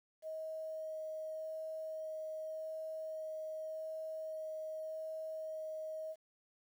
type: tone with vibrato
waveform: sine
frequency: 631 Hz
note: D#5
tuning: 24 cents sharp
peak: -40 dBFS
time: 0.22-6.16 s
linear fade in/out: 50 ms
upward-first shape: sine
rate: 0.86 Hz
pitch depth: 9 cents each way
effects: 11-bit